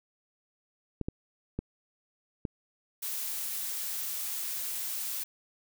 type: clicks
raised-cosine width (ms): 3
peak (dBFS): -19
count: 4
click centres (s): 1.013 / 1.085 / 1.59 / 2.452
type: noise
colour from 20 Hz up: blue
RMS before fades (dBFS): -35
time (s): 3.02-5.24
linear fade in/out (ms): 10
effects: none